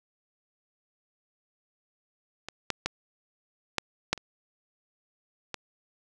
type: clicks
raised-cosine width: 0.2 ms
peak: -19 / -9 / -10 / -8 / -6 / -26 / -16 dBFS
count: 7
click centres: 2.486 / 2.703 / 2.86 / 3.783 / 4.13 / 4.177 / 5.543 s
effects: none